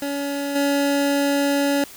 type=tone with level steps; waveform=25% pulse; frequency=282.4 Hz; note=C#4; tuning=32 cents sharp; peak=-20 / -14 dBFS; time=0.02-1.84 s; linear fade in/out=2 ms; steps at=0.55 s; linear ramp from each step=10 ms; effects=white hiss -42 dBFS RMS until 1.96 s